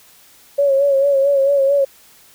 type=tone with vibrato; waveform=sine; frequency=554.4 Hz; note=C#5; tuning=in tune; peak=-11 dBFS; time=0.58-1.85 s; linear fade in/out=10 ms; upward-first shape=sine; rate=4.5 Hz; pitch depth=47 cents each way; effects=white hiss -48 dBFS RMS until 2.34 s